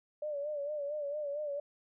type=tone with vibrato; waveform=sine; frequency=585 Hz; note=D5; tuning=7 cents flat; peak=-34 dBFS; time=0.22-1.6 s; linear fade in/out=5 ms; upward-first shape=sine; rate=4.4 Hz; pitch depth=68 cents each way; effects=none